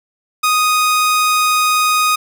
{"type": "tone", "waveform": "sawtooth", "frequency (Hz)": 1244.5, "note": "D#6", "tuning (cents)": 0, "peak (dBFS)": -8, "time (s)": [0.43, 2.16], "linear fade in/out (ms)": 10, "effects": []}